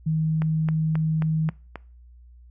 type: tone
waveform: sine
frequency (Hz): 157.9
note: D#3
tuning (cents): +26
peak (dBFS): -20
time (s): 0.06-1.5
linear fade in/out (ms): 10
type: click train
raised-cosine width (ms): 0.5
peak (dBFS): -18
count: 6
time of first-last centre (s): 0.42-1.757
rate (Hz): 3.74
effects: noise-tail reverb RT60 0.4 s tail -23 dB re dry + added 60 Hz sine -46 dBFS peak until 2.5 s